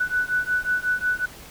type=beating tone pair; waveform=sine; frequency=1483 / 1488.5 Hz; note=F#6 / F#6; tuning=+4 / +10 cents; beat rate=5.5 Hz; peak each=-24 dBFS; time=0-1.26 s; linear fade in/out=10 ms; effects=pink hiss -43 dBFS RMS until 1.5 s